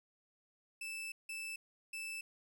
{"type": "tone bursts at uneven times", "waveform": "40% pulse", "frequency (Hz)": 2637, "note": "E7", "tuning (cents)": 0, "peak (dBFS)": -40, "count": 3, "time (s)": [[0.81, 1.12], [1.29, 1.56], [1.93, 2.21]], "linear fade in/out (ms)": 5, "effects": []}